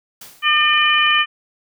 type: noise with exponential decay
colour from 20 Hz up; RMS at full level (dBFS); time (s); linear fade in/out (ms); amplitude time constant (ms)
white; -35; 0.21-0.67; 5; 100
type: harmonic tone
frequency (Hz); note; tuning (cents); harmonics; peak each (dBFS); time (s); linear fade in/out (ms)
603; D5; +46; 2 / 3 / 4 / 5; -18 / -18 / -18 / -17; 0.42-1.26; 50
type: click train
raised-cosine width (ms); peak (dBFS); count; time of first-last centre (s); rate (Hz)
0.3; -21; 16; 0.57-1.19; 24.2
effects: none